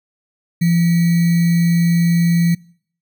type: tone with sample-and-hold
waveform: sine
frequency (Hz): 170.1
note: F3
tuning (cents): -45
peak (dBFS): -11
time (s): 0.61-2.55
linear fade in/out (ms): 10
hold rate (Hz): 2100
effects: noise-tail reverb RT60 0.6 s tail -25 dB re dry